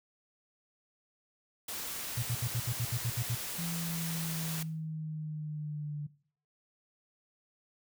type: noise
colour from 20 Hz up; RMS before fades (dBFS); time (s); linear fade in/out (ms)
white; -39; 1.68-4.63; 5
type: tone bursts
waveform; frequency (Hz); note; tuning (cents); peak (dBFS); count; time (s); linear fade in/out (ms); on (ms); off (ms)
sine; 119.1; A#2; +38; -30; 10; 2.17-3.351; 5; 56; 69
type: exponential sweep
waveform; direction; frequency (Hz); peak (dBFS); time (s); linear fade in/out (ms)
sine; down; 170.5 to 146.83; -35; 3.58-6.07; 10
effects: noise-tail reverb RT60 0.5 s tail -19 dB re dry